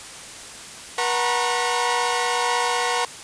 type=tone cluster; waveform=sawtooth; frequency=482.2 / 740 / 910 / 966 / 1088 Hz; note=B4 / F#5 / A#5 / B5 / C#6; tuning=-41 / 0 / -42 / -39 / -33 cents; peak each=-23 dBFS; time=0.98-3.05 s; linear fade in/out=2 ms; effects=white hiss -38 dBFS RMS until 3.23 s + resampled to 22050 Hz